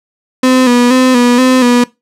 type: tone with vibrato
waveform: 35% pulse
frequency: 250 Hz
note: B3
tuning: 21 cents sharp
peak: -4 dBFS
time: 0.43-1.84 s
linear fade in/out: 5 ms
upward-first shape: square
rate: 2.1 Hz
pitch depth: 47 cents each way
effects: noise-tail reverb RT60 0.2 s tail -20 dB re dry + low-pass 10000 Hz 12 dB/octave